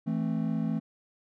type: chord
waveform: triangle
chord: A minor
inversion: second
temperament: just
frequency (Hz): 165 / 220 / 264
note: E3 / A3 / C4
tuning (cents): +2 / 0 / +16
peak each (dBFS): -29 / -28 / -32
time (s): 0.06-0.8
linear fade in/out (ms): 20
effects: none